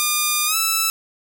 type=tone with pitch glide; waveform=5% pulse; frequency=1208 to 1317.3 Hz; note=D6 to E6; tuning=+48 to -2 cents; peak=-6 dBFS; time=0-0.9 s; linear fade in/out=0 ms; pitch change=+150 cents; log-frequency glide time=0.46-0.56 s; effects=8-bit